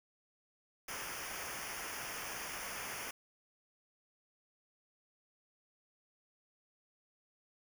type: noise with comb filter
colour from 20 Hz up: pink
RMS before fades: -43 dBFS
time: 0.88-3.11 s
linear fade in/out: 5 ms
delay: 0.25 ms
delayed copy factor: -0.85
effects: none